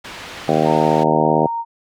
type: low-pass noise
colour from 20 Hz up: white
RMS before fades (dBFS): -34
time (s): 0.04-1.04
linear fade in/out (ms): 10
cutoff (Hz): 3000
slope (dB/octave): 12
type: harmonic tone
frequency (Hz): 77.78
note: D#2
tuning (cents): 0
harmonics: 2 / 3 / 4 / 5 / 6 / 7 / 8 / 9 / 10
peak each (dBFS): -22 / -22 / -22 / -22 / -22 / -22 / -22 / -22 / -22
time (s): 0.48-1.47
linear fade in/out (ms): 5
type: tone with pitch glide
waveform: sine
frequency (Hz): 917 to 926.6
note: A#5 to A#5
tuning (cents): -29 to -11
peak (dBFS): -20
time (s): 0.64-1.65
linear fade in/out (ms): 50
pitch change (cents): +18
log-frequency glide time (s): 1.01-1.25
effects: none